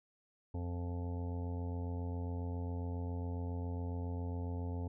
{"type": "harmonic tone", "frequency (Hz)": 87.31, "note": "F2", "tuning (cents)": 0, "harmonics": [1, 2, 3, 5, 6, 7, 8, 9, 10], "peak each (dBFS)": [-37, -49, -45, -50, -54, -61, -56, -60, -55], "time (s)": [0.54, 4.88], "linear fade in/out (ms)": 5, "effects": []}